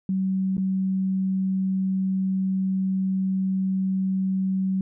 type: tone with dropouts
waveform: sine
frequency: 190 Hz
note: F#3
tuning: 46 cents sharp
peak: -21 dBFS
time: 0.09-4.81 s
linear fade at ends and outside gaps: 2 ms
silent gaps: 0.569-0.579 s
effects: none